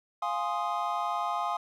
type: chord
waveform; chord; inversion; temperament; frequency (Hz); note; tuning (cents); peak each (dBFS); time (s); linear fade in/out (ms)
triangle; F minor seventh; none; equal; 698.5 / 830.6 / 1046.5 / 1244.5; F5 / Ab5 / C6 / Eb6; 0 / 0 / 0 / 0; -32; 0.22-1.57; 5
effects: none